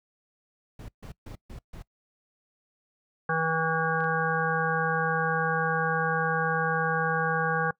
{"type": "noise bursts", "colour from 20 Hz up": "brown", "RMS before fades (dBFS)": -41, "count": 5, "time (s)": [0.79, 1.825], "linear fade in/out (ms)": 5, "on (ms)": 95, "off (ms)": 140}
{"type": "harmonic tone", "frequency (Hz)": 161.8, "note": "E3", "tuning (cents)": -32, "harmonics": [1, 3, 5, 7, 9, 10], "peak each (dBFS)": [-31, -31, -31, -31, -31, -31], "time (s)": [3.29, 7.71], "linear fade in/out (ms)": 5}
{"type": "clicks", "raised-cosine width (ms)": 0.3, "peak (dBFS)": -34, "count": 2, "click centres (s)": [4.005, 4.042]}
{"effects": ["noise-tail reverb RT60 0.1 s tail -22 dB re dry"]}